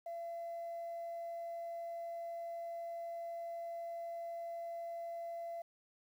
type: tone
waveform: sine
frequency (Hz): 678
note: E5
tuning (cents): +49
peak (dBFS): -39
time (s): 0.06-5.62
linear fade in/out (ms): 5
effects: tanh soft clip ceiling -38 dBFS + 11-bit